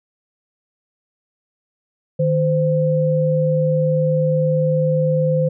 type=tone pair together; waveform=sine; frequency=154.7 / 516.2 Hz; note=D#3 / C5; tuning=-10 / -23 cents; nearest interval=octave + major sixth; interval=2087 cents; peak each=-17 dBFS; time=2.19-5.49 s; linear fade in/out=10 ms; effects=none